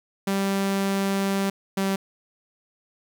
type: tone pair in turn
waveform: sawtooth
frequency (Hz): 196 / 194.2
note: G3 / G3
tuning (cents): 0 / -16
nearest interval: unison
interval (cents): 16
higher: first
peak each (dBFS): -18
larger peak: neither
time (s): 0.27-1.5 / 1.77-1.96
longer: first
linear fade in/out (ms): 5
effects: 10-bit